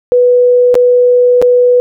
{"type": "tone with dropouts", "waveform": "sine", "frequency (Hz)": 492.6, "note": "B4", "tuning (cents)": -5, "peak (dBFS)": -4, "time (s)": [0.12, 1.8], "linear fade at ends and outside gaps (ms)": 0, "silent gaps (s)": [[0.743, 0.753], [1.416, 1.424]], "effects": []}